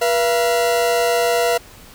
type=tone pair together; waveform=40% pulse; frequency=482.1 / 680 Hz; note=B4 / F5; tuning=-42 / -46 cents; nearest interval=tritone; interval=596 cents; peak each=-17 dBFS; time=0.01-1.58 s; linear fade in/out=10 ms; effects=pink hiss -43 dBFS RMS until 1.94 s